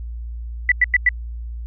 sine tone bursts, 1975.5 Hz, B6, in tune, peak -10 dBFS, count 4, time 0.69-1.09 s, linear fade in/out 2 ms, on 28 ms, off 96 ms, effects added 58 Hz sine -27 dBFS peak until 1.66 s

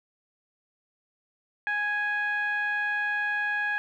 15% pulse tone with low-pass filter, 830.6 Hz, G#5, in tune, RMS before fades -28 dBFS, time 1.67-3.78 s, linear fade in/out 0 ms, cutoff 1900 Hz, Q 6.5, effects none

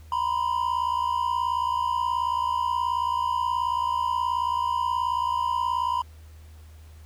triangle tone pair together, 958 / 1016.6 Hz, A#5 / B5, +47 / +50 cents, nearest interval minor second, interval 103 cents, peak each -24 dBFS, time 0.12-6.02 s, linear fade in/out 2 ms, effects added 78 Hz sine -44 dBFS peak until 7.05 s + pink hiss -58 dBFS RMS until 7.05 s

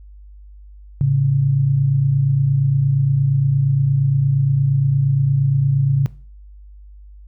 sine tone pair together, 110 / 138.59 Hz, A2 / C#3, 0 / 0 cents, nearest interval major third, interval 400 cents, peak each -21 / -13 dBFS, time 1.01-6.06 s, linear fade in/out 0 ms, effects noise-tail reverb RT60 0.4 s tail -19 dB re dry + added 50 Hz sine -38 dBFS peak until 7.27 s

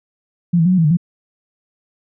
sine tone with pitch steps, 173.2 / 162.8 / 182.1 / 185.6 / 163.8 / 149.6 / 172.7 Hz, F3 / E3 / F#3 / F#3 / E3 / D3 / F3, -14 / -21 / -27 / +6 / -11 / +32 / -19 cents, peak -10 dBFS, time 0.53-0.971 s, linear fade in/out 10 ms, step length 63 ms, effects none

